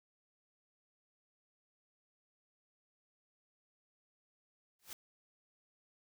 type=noise with exponential growth; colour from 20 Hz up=white; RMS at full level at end=-42 dBFS; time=4.79-4.93 s; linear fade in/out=2 ms; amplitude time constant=29 ms; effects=none